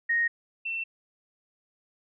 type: tone pair in turn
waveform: sine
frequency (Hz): 1864.7 / 2691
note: A#6 / E7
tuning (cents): 0 / +35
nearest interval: tritone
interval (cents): 635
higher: second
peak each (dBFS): -22 / -29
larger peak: first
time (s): 0.09-0.28 / 0.65-0.84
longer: neither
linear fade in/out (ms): 10
effects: none